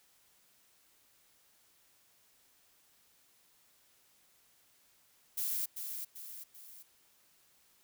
violet noise with echo, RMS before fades -35 dBFS, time 5.37-5.66 s, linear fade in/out 10 ms, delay 390 ms, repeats 3, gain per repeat -6 dB, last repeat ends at 6.83 s, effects white hiss -68 dBFS RMS until 7.83 s

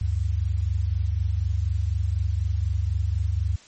sine tone pair together, 71.8 / 95.84 Hz, D2 / G2, -39 / -39 cents, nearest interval perfect fourth, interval 500 cents, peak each -24 dBFS, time 0.01-3.56 s, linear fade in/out 5 ms, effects white hiss -51 dBFS RMS until 3.67 s + MP3 32 kbps

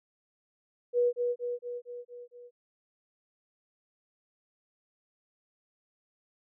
sine tone with echo, 485.5 Hz, B4, 30 cents flat, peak -22 dBFS, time 0.93-1.13 s, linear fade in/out 50 ms, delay 230 ms, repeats 6, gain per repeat -4 dB, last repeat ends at 2.51 s, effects none

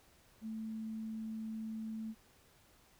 sine tone, 220.6 Hz, A3, 5 cents sharp, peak -39 dBFS, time 0.41-2.15 s, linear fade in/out 50 ms, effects pink hiss -66 dBFS RMS until 2.99 s

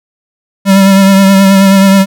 square tone with vibrato, 194.6 Hz, G3, 12 cents flat, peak -3 dBFS, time 0.65-2.06 s, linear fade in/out 50 ms, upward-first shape triangle, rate 9.4 Hz, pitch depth 33 cents each way, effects none

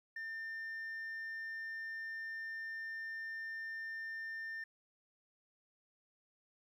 sine tone, 1800 Hz, A6, 39 cents sharp, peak -38 dBFS, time 0.16-4.64 s, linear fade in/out 5 ms, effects tanh soft clip ceiling -40 dBFS + 12-bit

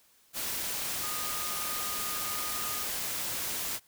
sine tone in noise, 1230 Hz, D#6, 20 cents flat, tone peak -40 dBFS, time 0.99-2.87 s, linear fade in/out 50 ms, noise white, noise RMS -34 dBFS, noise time 0.33-3.8 s, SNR -9 dB, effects white hiss -64 dBFS RMS until 3.87 s

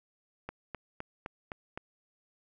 click train, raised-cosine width 0.5 ms, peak -23 dBFS, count 6, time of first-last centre 0.49-1.775 s, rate 3.89 Hz, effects none

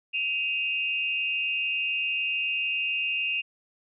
sine tone pair together, 2531 / 2778 Hz, D#7 / F7, +29 / -10 cents, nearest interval major second, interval 161 cents, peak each -28 dBFS, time 0.13-3.42 s, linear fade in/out 20 ms, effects none

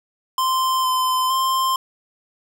square tone with pitch steps, 1041 / 1028 / 1050 Hz, C6 / C6 / C6, -9 / -31 / +6 cents, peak -18 dBFS, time 0.38-1.76 s, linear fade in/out 2 ms, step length 460 ms, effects none

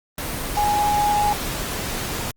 sine tone in noise, 830.6 Hz, G#5, in tune, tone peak -17 dBFS, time 0.57-1.33 s, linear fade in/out 2 ms, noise pink, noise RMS -27 dBFS, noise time 0.18-2.31 s, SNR +7 dB, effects Opus 24 kbps

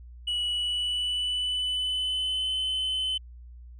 sine tone with pitch glide, 2935 to 3044 Hz, F#7 to F#7, -15 to +48 cents, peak -23 dBFS, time 0.27-3.18 s, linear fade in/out 10 ms, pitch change +63 cents, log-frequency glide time 0.48-2.53 s, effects tanh soft clip ceiling -25 dBFS + added 60 Hz sine -43 dBFS peak until 3.79 s

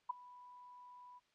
sine tone with ADSR envelope, 987.8 Hz, B5, in tune, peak -32 dBFS, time 0.09-1.2 s, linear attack 12 ms, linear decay 11 ms, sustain -22 dB, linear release 28 ms, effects white hiss -75 dBFS RMS until 1.34 s + low-pass 4000 Hz 12 dB/octave

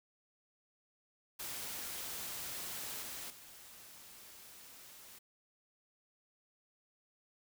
white noise with level steps, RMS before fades -43 / -45 / -55 dBFS, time 1.39-5.19 s, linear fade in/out 10 ms, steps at 3.02 / 3.3 s, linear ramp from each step 2 ms, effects none

